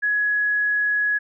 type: tone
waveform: sine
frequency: 1679 Hz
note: G#6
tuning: 18 cents sharp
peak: -18 dBFS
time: 0.02-1.19 s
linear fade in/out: 20 ms
effects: none